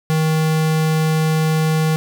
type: tone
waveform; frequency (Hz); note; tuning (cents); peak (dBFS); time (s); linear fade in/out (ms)
square; 157.7; D#3; +24; -15; 0.1-1.96; 0
effects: none